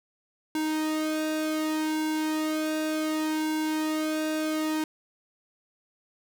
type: tone with flanger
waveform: sawtooth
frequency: 311.1 Hz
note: D#4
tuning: in tune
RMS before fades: -28 dBFS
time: 0.55-4.84 s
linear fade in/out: 2 ms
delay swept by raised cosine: 1.6 to 2.26 ms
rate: 0.67 Hz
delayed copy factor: -0.7
effects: none